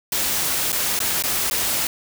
white noise with dropouts, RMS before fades -22 dBFS, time 0.12-1.87 s, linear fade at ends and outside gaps 2 ms, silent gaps 0.72-0.727 / 0.991-1.002 / 1.224-1.237 / 1.5-1.51 s, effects none

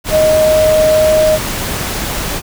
sine tone in noise, 622.3 Hz, D#5, in tune, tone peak -7 dBFS, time 0.1-1.39 s, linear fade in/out 50 ms, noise pink, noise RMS -19 dBFS, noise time 0.04-2.42 s, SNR +9 dB, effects none

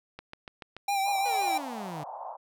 click train, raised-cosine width 0.3 ms, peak -25 dBFS, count 5, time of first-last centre 0.19-0.766 s, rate 6.94 Hz
square tone with vibrato, 791 Hz, G5, 15 cents sharp, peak -26 dBFS, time 0.88-1.58 s, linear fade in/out 5 ms, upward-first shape triangle, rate 5.8 Hz, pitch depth 49 cents each way
pink band-pass noise, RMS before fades -40 dBFS, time 1.05-2.37 s, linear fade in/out 20 ms, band 650 to 980 Hz, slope 48 dB/octave
sawtooth exponential sweep, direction down, 510 to 143.3 Hz, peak -33 dBFS, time 1.25-2.04 s, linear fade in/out 10 ms
effects none

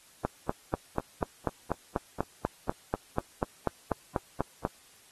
click train, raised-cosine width 1 ms, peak -13 dBFS, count 19, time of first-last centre 0.25-4.651 s, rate 4.09 Hz, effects white hiss -58 dBFS RMS until 5.11 s + AAC 32 kbps

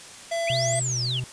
square tone, 671 Hz, E5, 31 cents sharp, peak -25 dBFS, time 0.31-0.8 s, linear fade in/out 10 ms
sine linear two-way sweep, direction up then down, 2178 to 8372 to 2685 Hz, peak -26 dBFS, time 0.47-1.2 s, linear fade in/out 5 ms, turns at 0.77 s
triangle tone with vibrato, 124.8 Hz, B2, 19 cents sharp, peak -25 dBFS, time 0.5-1.24 s, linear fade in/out 0 ms, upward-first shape sine, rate 3.4 Hz, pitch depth 35 cents each way
effects white hiss -43 dBFS RMS until 1.32 s + resampled to 22050 Hz

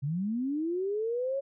sine linear sweep, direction up, 131.4 to 559 Hz, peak -28 dBFS, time 0.02-1.41 s, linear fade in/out 20 ms, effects none

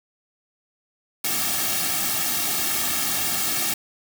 white noise with comb filter, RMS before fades -24 dBFS, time 1.24-3.74 s, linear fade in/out 5 ms, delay 2 ms, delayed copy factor -0.95, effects none

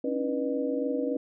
sine tone cluster, 273.2 / 296.3 / 320.4 / 489.3 / 607 Hz, C#4 / D4 / E4 / B4 / D#5, -25 / +15 / -49 / -16 / -43 cents, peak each -30 / -36 / -37 / -30 / -36 dBFS, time 0.04-1.17 s, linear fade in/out 5 ms, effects none

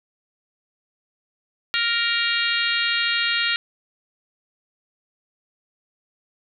harmonic tone, 467.3 Hz, A#4, 4 cents sharp, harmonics 3 / 4 / 5 / 6 / 7 / 8 / 9, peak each -26 / -26 / -28 / -26 / -29 / -29 / -29 dBFS, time 1.74-3.56 s, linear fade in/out 0 ms, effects none

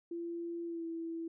sine tone with pitch glide, 340 to 330.5 Hz, F4 to E4, -46 to +5 cents, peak -37 dBFS, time 0.11-1.28 s, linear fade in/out 5 ms, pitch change -49 cents, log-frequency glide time 0.65-0.85 s, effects none

